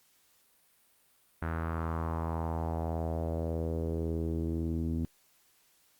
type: tone with low-pass filter sweep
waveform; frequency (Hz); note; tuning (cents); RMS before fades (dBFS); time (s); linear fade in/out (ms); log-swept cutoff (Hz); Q
sawtooth; 81.8; E2; -13; -33; 1.42-5.05; 0; 1500 to 260; 3
effects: white hiss -67 dBFS RMS until 5.99 s + Opus 48 kbps